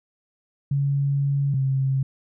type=tone pair in turn; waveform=sine; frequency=140.2 / 134.28 Hz; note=C#3 / C3; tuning=+20 / +45 cents; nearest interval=minor second; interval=75 cents; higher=first; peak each=-19 dBFS; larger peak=neither; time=0.71-1.54 / 1.54-2.03 s; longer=first; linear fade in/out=5 ms; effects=none